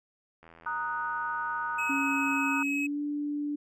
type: click train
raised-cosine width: 0.5 ms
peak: -37 dBFS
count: 162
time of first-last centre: 0.43-2.377 s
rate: 82.7 Hz
type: chord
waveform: sine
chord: D# minor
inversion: second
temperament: equal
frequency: 932.3 / 1244.5 / 1480 Hz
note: A#5 / D#6 / F#6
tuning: 0 / 0 / 0 cents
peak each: -34 dBFS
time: 0.66-2.63 s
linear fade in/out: 5 ms
type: tone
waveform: triangle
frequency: 2559 Hz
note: D#7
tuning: 48 cents sharp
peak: -28 dBFS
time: 1.78-2.87 s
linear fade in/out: 10 ms
type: tone with pitch glide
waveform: sine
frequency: 276.2 to 292.6 Hz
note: C#4 to D4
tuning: -6 to -6 cents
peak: -29 dBFS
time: 1.89-3.56 s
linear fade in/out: 10 ms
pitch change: +100 cents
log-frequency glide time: 2.55-3.01 s
effects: none